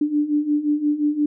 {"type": "beating tone pair", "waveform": "sine", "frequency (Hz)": [292.5, 298.2], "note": ["D4", "D4"], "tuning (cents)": [-7, 27], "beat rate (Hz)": 5.7, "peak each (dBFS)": [-23, -19], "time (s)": [0.01, 1.26], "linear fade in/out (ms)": 5, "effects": []}